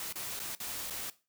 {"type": "noise with dropouts", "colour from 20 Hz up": "white", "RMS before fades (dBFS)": -39, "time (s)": [0, 1.1], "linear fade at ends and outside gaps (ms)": 2, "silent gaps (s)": [[0.126, 0.156], [0.393, 0.399], [0.551, 0.601], [0.9, 0.906]], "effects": ["noise-tail reverb RT60 0.3 s tail -17 dB re dry"]}